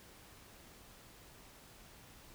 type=silence; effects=pink hiss -58 dBFS RMS until 2.34 s